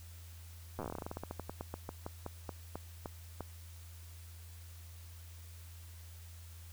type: slowing click train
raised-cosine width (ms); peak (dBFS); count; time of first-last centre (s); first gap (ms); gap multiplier
1; -26; 29; 0.79-3.407; 8; 1.15
effects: added 84 Hz sine -49 dBFS peak until 6.72 s + white hiss -59 dBFS RMS until 6.72 s